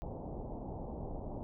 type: low-pass noise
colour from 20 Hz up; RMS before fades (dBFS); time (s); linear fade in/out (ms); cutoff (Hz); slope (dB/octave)
pink; -42; 0.02-1.43; 0; 870; 48
effects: none